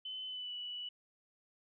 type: tone with pitch glide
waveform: sine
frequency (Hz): 3037 to 2954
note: F#7 to F#7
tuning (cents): +44 to -3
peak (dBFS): -40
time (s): 0.05-0.89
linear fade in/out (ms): 5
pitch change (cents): -47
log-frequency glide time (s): 0.27-0.53
effects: none